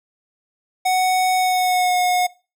square tone with pitch glide, 742 to 724.2 Hz, F#5 to F#5, +5 to -37 cents, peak -16 dBFS, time 0.85-2.27 s, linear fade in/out 10 ms, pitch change -42 cents, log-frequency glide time 1.36-1.97 s, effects noise-tail reverb RT60 0.3 s tail -20 dB re dry

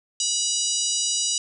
harmonic tone, 972 Hz, B5, 28 cents flat, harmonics 3 / 4 / 5 / 6 / 7 / 8 / 9, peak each -30 / -30 / -29 / -28 / -29 / -30 / -32 dBFS, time 0.2-1.38 s, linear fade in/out 2 ms, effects none

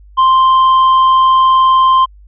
triangle tone with hard clipping, 1046.5 Hz, C6, in tune, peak -7 dBFS, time 0.17-2.06 s, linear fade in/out 20 ms, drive 7 dB, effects added 50 Hz sine -37 dBFS peak until 2.27 s + resampled to 8000 Hz

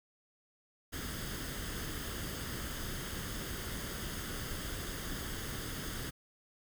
pink noise with comb filter, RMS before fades -40 dBFS, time 0.92-6.11 s, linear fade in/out 20 ms, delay 0.61 ms, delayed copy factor +0.55, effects none

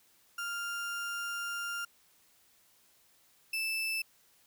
35% pulse tone pair in turn, 1398 / 2639 Hz, F6 / E7, +1 / +1 cents, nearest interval major seventh, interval 1100 cents, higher second, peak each -33 / -30 dBFS, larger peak second, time 0.38-1.85 / 3.53-4.02 s, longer first, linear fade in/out 5 ms, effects white hiss -66 dBFS RMS until 4.46 s

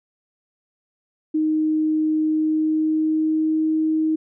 sine tone with pitch glide, 311.1 to 314.7 Hz, D#4 to D#4, 0 to +20 cents, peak -17 dBFS, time 1.34-4.16 s, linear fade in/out 10 ms, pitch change +20 cents, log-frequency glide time 2.22-3.69 s, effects none

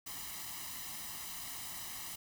white noise with comb filter, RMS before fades -44 dBFS, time 0.06-2.16 s, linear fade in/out 10 ms, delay 1 ms, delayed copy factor +0.7, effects none

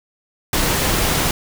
pink noise, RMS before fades -18 dBFS, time 0.53-1.31 s, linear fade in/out 2 ms, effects none

